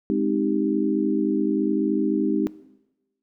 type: chord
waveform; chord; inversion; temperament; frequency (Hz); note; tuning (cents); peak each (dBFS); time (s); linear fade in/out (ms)
sine; Ab major seventh; none; equal; 207.7 / 261.6 / 311.1 / 392; Ab3 / C4 / Eb4 / G4; 0 / 0 / 0 / 0; -25 / -26 / -24 / -27; 0.1-2.47; 0
effects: noise-tail reverb RT60 1.0 s tail -19 dB re dry